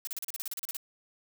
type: noise bursts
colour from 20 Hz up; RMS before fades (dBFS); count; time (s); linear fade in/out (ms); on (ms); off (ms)
blue; -36; 13; 0.05-0.768; 0; 22; 36
effects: none